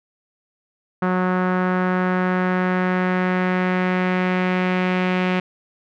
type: tone with low-pass filter sweep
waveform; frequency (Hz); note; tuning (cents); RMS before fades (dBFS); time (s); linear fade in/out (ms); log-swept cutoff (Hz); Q
sawtooth; 183.1; F#3; -18; -20; 1.02-5.4; 5; 1400 to 2500; 2.2
effects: none